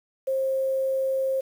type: tone with quantisation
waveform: sine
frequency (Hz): 532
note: C5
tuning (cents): +29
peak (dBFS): -22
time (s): 0.27-1.41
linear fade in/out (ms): 10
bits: 8
effects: none

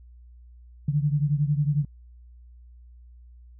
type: beating tone pair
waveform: sine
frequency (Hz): 143.8 / 154.8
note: D3 / D#3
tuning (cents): -36 / -9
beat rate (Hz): 11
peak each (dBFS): -22 / -26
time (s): 0.88-1.85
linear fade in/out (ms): 5
effects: added 60 Hz sine -46 dBFS peak until 3.59 s

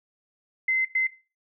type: tone bursts at uneven times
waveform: sine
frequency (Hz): 2062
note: C7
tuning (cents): -26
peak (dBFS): -20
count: 2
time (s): 0.68-0.85 / 0.95-1.07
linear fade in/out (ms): 5
effects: noise-tail reverb RT60 0.3 s tail -17 dB re dry

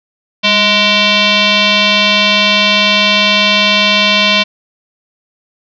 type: tone with frequency modulation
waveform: sine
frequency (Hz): 202.4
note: G#3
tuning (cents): -44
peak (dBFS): -7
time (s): 0.43-4.44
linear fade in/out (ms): 20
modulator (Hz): 835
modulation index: 4.7
effects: none

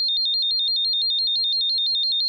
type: tone with vibrato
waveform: sine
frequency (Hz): 3921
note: B7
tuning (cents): -13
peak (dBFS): -19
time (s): 0-2.28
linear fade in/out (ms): 0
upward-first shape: square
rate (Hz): 5.9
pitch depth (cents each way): 120
effects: none

